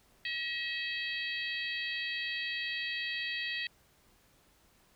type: harmonic tone with a mistuned harmonic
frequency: 646 Hz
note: E5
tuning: 35 cents flat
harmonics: 3 / 4 / 5 / 6 / 7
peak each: -37 / -39 / -41 / -43 / -44 dBFS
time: 0.25-3.67 s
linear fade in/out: 2 ms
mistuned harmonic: 3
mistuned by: -22 cents
effects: pink hiss -66 dBFS RMS until 4.95 s